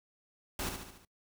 pink noise with echo, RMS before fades -36 dBFS, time 0.59-0.69 s, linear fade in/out 2 ms, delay 72 ms, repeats 5, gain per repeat -5 dB, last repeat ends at 1.05 s, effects noise-tail reverb RT60 0.1 s tail -23 dB re dry

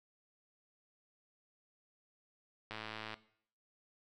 click train, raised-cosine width 0.3 ms, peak -27 dBFS, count 48, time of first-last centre 2.71-3.141 s, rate 109 Hz, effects noise-tail reverb RT60 0.6 s tail -17 dB re dry

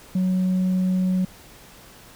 sine tone, 185 Hz, F#3, in tune, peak -16 dBFS, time 0.15-1.25 s, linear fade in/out 5 ms, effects tanh soft clip ceiling -17 dBFS + pink hiss -47 dBFS RMS until 2.15 s

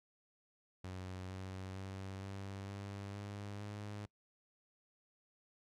sawtooth tone with pitch steps, 92.8 / 94.48 / 96.18 / 97.92 / 99.69 / 101.49 / 103.33 Hz, F#2 / F#2 / G2 / G2 / G2 / G#2 / G#2, +6 / +37 / -32 / -1 / +30 / -39 / -8 cents, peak -40 dBFS, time 0.84-4.06 s, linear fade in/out 5 ms, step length 460 ms, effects noise-tail reverb RT60 0.1 s tail -24 dB re dry + low-pass 8000 Hz 12 dB/octave

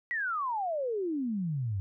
sine exponential sweep, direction down, 1975.5 to 92.2 Hz, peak -29 dBFS, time 0.11-1.8 s, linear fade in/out 0 ms, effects none

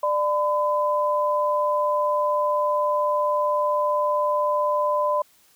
sine tone pair together, 594.3 / 1010 Hz, D5 / B5, +20 / +39 cents, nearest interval major sixth, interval 919 cents, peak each -22 dBFS, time 0.03-5.22 s, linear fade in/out 5 ms, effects white hiss -58 dBFS RMS until 5.55 s

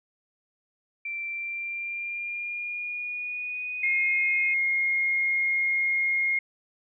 sine tone with pitch glide, 2349 to 2503 Hz, D7 to D#7, 0 to +10 cents, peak -30 dBFS, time 1.05-4.54 s, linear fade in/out 5 ms, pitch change +110 cents, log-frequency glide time 1.28-4.09 s
sine tone, 2142 Hz, C7, 40 cents sharp, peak -22 dBFS, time 3.83-6.39 s, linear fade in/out 5 ms
effects none

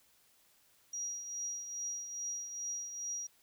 sine tone with tremolo, 5740 Hz, F8, 47 cents sharp, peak -35 dBFS, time 0.93-3.27 s, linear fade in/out 5 ms, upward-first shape triangle, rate 2.4 Hz, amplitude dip 60%, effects white hiss -68 dBFS RMS until 3.42 s

